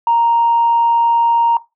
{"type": "tone", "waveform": "sine", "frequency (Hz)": 932.3, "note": "A#5", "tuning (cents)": 0, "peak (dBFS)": -9, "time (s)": [0.07, 1.57], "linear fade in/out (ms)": 2, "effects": ["noise-tail reverb RT60 0.2 s tail -17 dB re dry", "tanh soft clip ceiling -5 dBFS"]}